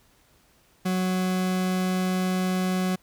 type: tone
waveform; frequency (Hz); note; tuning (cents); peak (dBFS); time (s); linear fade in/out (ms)
40% pulse; 184.8; F#3; -2; -22; 0.85-2.96; 10
effects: pink hiss -61 dBFS RMS until 3.02 s